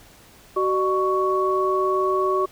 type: tone cluster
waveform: sine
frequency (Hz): 377.3 / 605 / 1114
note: F#4 / D#5 / C#6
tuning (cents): +34 / -49 / +8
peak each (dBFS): -21 / -28 / -22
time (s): 0.56-2.46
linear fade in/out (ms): 10
effects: pink hiss -50 dBFS RMS until 2.51 s